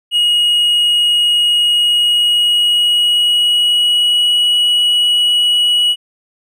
triangle tone with pitch glide, 2888 to 2923 Hz, F#7 to F#7, -43 to -22 cents, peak -8 dBFS, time 0.11-5.96 s, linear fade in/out 50 ms, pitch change +21 cents, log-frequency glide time 1.61-4.53 s, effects none

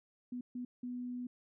sine tone bursts at uneven times, 246.9 Hz, B3, in tune, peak -38 dBFS, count 3, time 0.32-0.41 / 0.55-0.65 / 0.83-1.27 s, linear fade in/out 5 ms, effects none

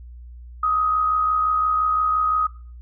sine tone with amplitude modulation, 1256 Hz, D#6, 16 cents sharp, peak -15 dBFS, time 0.63-2.47 s, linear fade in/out 5 ms, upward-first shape sine, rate 65.8 Hz, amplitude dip 45%, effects noise-tail reverb RT60 0.5 s tail -22 dB re dry + added 60 Hz sine -37 dBFS peak until 2.81 s

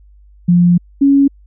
sine tone pair in turn, 175.2 / 278.1 Hz, F3 / C#4, +6 / +6 cents, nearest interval minor sixth, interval 800 cents, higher second, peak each -6 dBFS, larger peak neither, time 0.48-0.78 / 1.01-1.28 s, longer first, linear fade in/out 10 ms, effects added 50 Hz sine -41 dBFS peak until 1.46 s

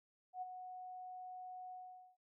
sine tone with ADSR envelope, 736 Hz, F#5, 9 cents flat, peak -39 dBFS, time 0.33-2.17 s, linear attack 88 ms, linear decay 24 ms, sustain -8 dB, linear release 450 ms, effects none

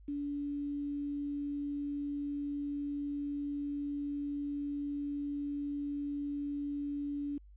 sine tone with quantisation, 287.3 Hz, D4, 38 cents flat, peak -34 dBFS, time 0.08-7.38 s, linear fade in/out 5 ms, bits 10, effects added 50 Hz sine -53 dBFS peak until 7.56 s + resampled to 8000 Hz

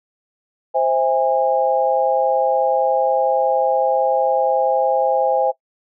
sine chord, C augmented, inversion none, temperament just, 523.3 / 654.1 / 817.6 Hz, C5 / E5 / G#5, 0 / -14 / -27 cents, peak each -18 / -20 / -18 dBFS, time 0.74-5.52 s, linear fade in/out 20 ms, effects noise-tail reverb RT60 0.1 s tail -20 dB re dry

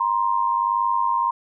sine tone pair together, 945 / 1046.5 Hz, A#5 / C6, +23 / 0 cents, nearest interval major second, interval 177 cents, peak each -21 dBFS, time 0-1.31 s, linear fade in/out 5 ms, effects none

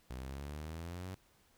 sawtooth exponential sweep, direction up, 61.74 to 95.6 Hz, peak -38 dBFS, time 0.1-1.15 s, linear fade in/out 5 ms, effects pink hiss -69 dBFS RMS until 1.57 s

